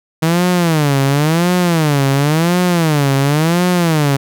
sawtooth tone with vibrato, 156.9 Hz, D#3, 15 cents sharp, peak -7 dBFS, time 0.22-4.17 s, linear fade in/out 10 ms, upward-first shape sine, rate 0.94 Hz, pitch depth 240 cents each way, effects none

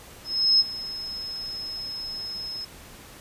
sine tone with ADSR envelope, 5170 Hz, E8, 34 cents flat, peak -14 dBFS, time 0.24-2.65 s, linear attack 360 ms, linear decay 28 ms, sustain -17 dB, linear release 7 ms, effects pink hiss -46 dBFS RMS until 3.2 s + resampled to 32000 Hz

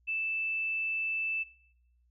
sine tone, 2640 Hz, E7, 2 cents sharp, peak -30 dBFS, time 0.07-1.44 s, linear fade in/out 20 ms, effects noise-tail reverb RT60 0.7 s tail -18 dB re dry + added 60 Hz sine -65 dBFS peak until 2.1 s

